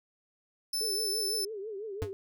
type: tone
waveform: sawtooth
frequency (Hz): 5274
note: E8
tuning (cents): 0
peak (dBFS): -27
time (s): 0.73-1.45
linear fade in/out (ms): 5
type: tone with vibrato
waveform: sine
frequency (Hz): 415.3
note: G#4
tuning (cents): 0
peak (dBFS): -36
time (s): 0.81-2.13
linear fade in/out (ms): 0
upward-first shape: triangle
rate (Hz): 6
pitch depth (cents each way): 160
type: tone with exponential decay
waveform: square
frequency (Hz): 97.5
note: G2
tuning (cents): -9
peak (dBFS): -27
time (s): 2.02-2.13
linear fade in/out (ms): 0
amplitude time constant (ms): 22
effects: none